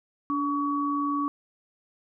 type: tone pair together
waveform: sine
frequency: 288.6 / 1130 Hz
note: D4 / C#6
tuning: -30 / +33 cents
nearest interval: 2 octaves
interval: 2363 cents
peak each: -27 dBFS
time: 0.3-1.28 s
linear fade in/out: 0 ms
effects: none